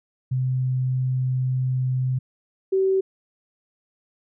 sine tone pair in turn, 128.7 / 382.8 Hz, C3 / G4, -28 / -41 cents, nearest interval octave + perfect fifth, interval 1887 cents, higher second, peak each -20 / -17 dBFS, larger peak second, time 0.31-2.19 / 2.72-3.01 s, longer first, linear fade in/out 10 ms, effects none

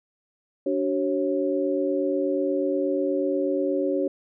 sine tone cluster, 289.4 / 377.7 / 547 Hz, D4 / F#4 / C#5, -25 / +36 / -23 cents, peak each -26 dBFS, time 0.66-4.08 s, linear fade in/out 5 ms, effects none

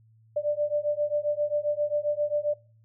sine beating tone pair, 587.3 / 594.8 Hz, D5 / D5, 0 / +22 cents, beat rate 7.5 Hz, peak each -27 dBFS, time 0.36-2.54 s, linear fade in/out 10 ms, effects noise-tail reverb RT60 0.4 s tail -21 dB re dry + added 111 Hz sine -56 dBFS peak until 2.84 s

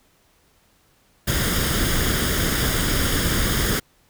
pink noise with comb filter, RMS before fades -21 dBFS, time 1.27-3.8 s, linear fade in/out 10 ms, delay 0.59 ms, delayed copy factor +0.6, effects pink hiss -60 dBFS RMS until 4.09 s

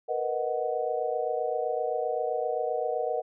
sine chord, B major seventh, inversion third, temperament equal, 466.2 / 493.9 / 622.3 / 740 Hz, A#4 / B4 / D#5 / F#5, 0 / 0 / 0 / 0 cents, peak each -32 dBFS, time 0.08-3.22 s, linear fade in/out 20 ms, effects none

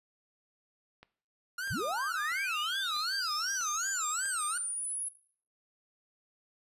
click train, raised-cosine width 0.3 ms, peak -35 dBFS, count 6, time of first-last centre 1.03-4.256 s, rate 1.55 Hz
45% pulse tone with vibrato, 1387 Hz, F6, 12 cents flat, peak -34 dBFS, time 1.58-4.58 s, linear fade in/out 5 ms, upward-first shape sine, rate 2.7 Hz, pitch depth 250 cents each way
sine linear sweep, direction up, 59 to 10640 Hz, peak -33 dBFS, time 1.7-5.09 s, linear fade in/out 10 ms
effects noise-tail reverb RT60 0.5 s tail -17 dB re dry + resampled to 32000 Hz

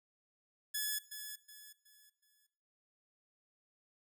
5% pulse tone with echo, 1709 Hz, G#6, 49 cents sharp, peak -24 dBFS, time 0.74-0.99 s, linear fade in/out 10 ms, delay 370 ms, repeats 4, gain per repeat -9 dB, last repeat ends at 2.47 s, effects noise-tail reverb RT60 0.8 s tail -20 dB re dry

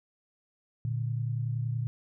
sine tone pair together, 116.2 / 146.83 Hz, A#2 / D3, -5 / 0 cents, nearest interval major third, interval 405 cents, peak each -29 / -35 dBFS, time 0.85-1.87 s, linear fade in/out 0 ms, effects none

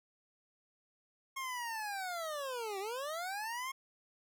25% pulse linear two-way sweep, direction down then up, 1084 to 376.9 to 1084 Hz, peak -34 dBFS, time 1.36-3.72 s, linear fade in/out 10 ms, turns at 2.79 s, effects none

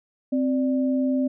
sine tone pair together, 261.6 / 588.4 Hz, C4 / D5, 0 / +3 cents, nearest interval octave + major second, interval 1403 cents, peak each -20 / -29 dBFS, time 0.32-1.28 s, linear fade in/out 10 ms, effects none

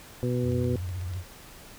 harmonic tone, 123.47 Hz, B2, in tune, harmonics 1 / 2 / 3 / 4, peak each -27 / -30 / -32 / -33 dBFS, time 0.23-0.76 s, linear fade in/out 0 ms
sine tone with vibrato, 90.5 Hz, F#2, 38 cents flat, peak -30 dBFS, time 0.42-1.24 s, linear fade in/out 50 ms, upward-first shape sine, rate 15 Hz, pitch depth 120 cents each way
click train, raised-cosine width 0.2 ms, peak -31 dBFS, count 6, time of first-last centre 0.52-1.137 s, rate 8.11 Hz
effects pink hiss -48 dBFS RMS until 1.78 s

